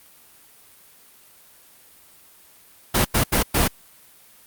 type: noise bursts at uneven times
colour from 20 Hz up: pink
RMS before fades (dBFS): -18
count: 4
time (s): 2.94-3.05 / 3.14-3.24 / 3.32-3.43 / 3.54-3.68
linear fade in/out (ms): 10
effects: white hiss -51 dBFS RMS until 4.46 s + Opus 32 kbps